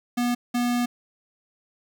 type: tone bursts at uneven times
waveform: square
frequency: 242.6 Hz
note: B3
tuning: 31 cents flat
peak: -22 dBFS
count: 2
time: 0.17-0.35 / 0.54-0.86 s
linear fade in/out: 10 ms
effects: 9-bit